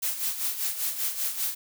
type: noise with tremolo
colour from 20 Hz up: blue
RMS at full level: -27 dBFS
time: 0.02-1.55 s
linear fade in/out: 10 ms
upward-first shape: sine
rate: 5.1 Hz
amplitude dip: 65%
effects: none